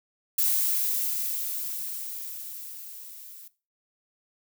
violet noise with level ramp, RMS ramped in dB -23 to -46 dBFS, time 0.38-3.48 s, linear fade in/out 5 ms, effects noise-tail reverb RT60 0.3 s tail -17 dB re dry

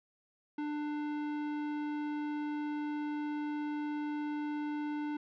sine tone with tanh clipping, 297.2 Hz, D4, 21 cents sharp, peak -36 dBFS, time 0.58-5.17 s, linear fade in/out 5 ms, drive 16 dB, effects none

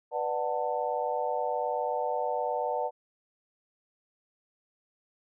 sine chord, B minor seventh, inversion none, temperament just, 493.9 / 592.7 / 740.8 / 889 Hz, B4 / D5 / F#5 / A5, 0 / +16 / +2 / +18 cents, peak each -33 dBFS, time 0.11-2.91 s, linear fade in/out 50 ms, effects none

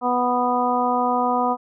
harmonic tone, 246.9 Hz, B3, in tune, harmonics 1 / 2 / 3 / 4 / 5, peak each -25 / -26 / -22 / -23 / -26 dBFS, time 0.01-1.57 s, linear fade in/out 50 ms, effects none

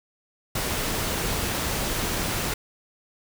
pink noise, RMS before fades -27 dBFS, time 0.55-2.54 s, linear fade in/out 5 ms, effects none

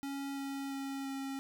square tone with pitch steps, 277.2 / 275.3 / 273.4 / 271.5 Hz, C#4 / C#4 / C#4 / C#4, 0 / -12 / -24 / -36 cents, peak -38 dBFS, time 0.03-1.39 s, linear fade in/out 0 ms, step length 340 ms, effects none

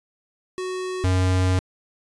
square tone pair in turn, 370 / 92.5 Hz, F#4 / F#2, 0 / 0 cents, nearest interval 2 octaves, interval 2400 cents, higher first, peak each -27 / -18 dBFS, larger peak second, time 0.58-1.04 / 1.04-1.59 s, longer second, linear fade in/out 0 ms, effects resampled to 22050 Hz

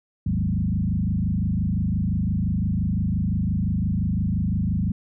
sine tone with frequency modulation, 138.59 Hz, C#3, in tune, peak -20 dBFS, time 0.26-4.92 s, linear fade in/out 5 ms, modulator 25.8 Hz, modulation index 2.9, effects none

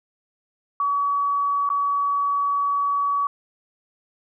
sine tone with dropouts, 1135 Hz, C#6, 41 cents sharp, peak -19 dBFS, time 0.8-3.27 s, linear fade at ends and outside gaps 2 ms, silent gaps 1.691-1.701 s, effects none

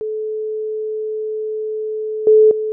sine tone with level steps, 432.5 Hz, A4, 30 cents flat, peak -20 / -6 / -18 dBFS, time 0.01-2.72 s, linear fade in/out 0 ms, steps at 2.27 / 2.51 s, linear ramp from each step 2 ms, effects none

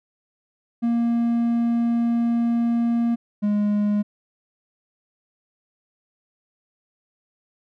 triangle tone pair in turn, 234.3 / 207.3 Hz, A#3 / G#3, +9 / -3 cents, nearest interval major second, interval 212 cents, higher first, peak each -16 dBFS, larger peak neither, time 0.82-3.16 / 3.42-4.03 s, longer first, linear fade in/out 20 ms, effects none

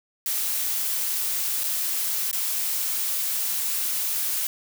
blue noise with dropouts, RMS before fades -26 dBFS, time 0.26-4.47 s, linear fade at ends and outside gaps 1 ms, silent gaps 1.636-1.64 / 2.313-2.329 s, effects none

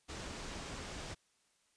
pink low-pass noise, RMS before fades -45 dBFS, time 0.08-1.15 s, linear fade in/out 20 ms, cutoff 8200 Hz, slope 24 dB/octave, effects white hiss -74 dBFS RMS until 1.76 s + resampled to 22050 Hz

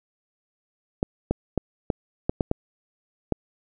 clicks, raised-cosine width 2 ms, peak -8 dBFS, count 8, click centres 1.029 / 1.31 / 1.577 / 1.902 / 2.295 / 2.408 / 2.514 / 3.323 s, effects none

